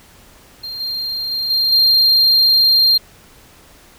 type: tone with level steps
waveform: triangle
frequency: 4191 Hz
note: C8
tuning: 2 cents sharp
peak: -24 / -19 / -17 / -12 / -8 dBFS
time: 0.63-2.98 s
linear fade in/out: 10 ms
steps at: 0.8 / 1.31 / 1.5 / 1.72 s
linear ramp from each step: 5 ms
effects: pink hiss -46 dBFS RMS until 3.98 s